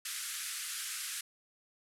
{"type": "band-pass noise", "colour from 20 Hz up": "white", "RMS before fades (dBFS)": -40, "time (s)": [0.05, 1.21], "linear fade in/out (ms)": 5, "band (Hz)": [1300, 12000], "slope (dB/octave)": 48, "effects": []}